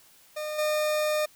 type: tone with level steps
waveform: 40% pulse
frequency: 608 Hz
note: D#5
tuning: 40 cents flat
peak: -30 / -23 dBFS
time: 0.36-1.26 s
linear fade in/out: 10 ms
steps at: 0.58 s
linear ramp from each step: 10 ms
effects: white hiss -57 dBFS RMS until 1.35 s